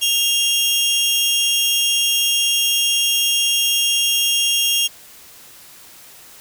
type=tone pair together; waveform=sawtooth; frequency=2794 / 3258 Hz; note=F7 / G#7; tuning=0 / -34 cents; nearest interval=minor third; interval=266 cents; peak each=-15 dBFS; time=0.01-4.88 s; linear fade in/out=20 ms; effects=white hiss -43 dBFS RMS until 6.4 s